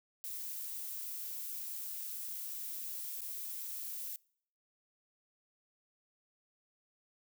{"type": "noise with dropouts", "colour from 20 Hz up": "violet", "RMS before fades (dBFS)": -42, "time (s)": [0.24, 4.16], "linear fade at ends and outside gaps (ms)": 0, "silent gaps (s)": [3.208, 3.217], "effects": ["noise-tail reverb RT60 0.6 s tail -25 dB re dry"]}